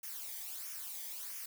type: noise with flanger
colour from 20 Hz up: blue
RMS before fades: -44 dBFS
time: 0.03-1.46 s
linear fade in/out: 5 ms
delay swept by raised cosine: 0.24 to 0.75 ms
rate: 1.5 Hz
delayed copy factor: -0.65
effects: none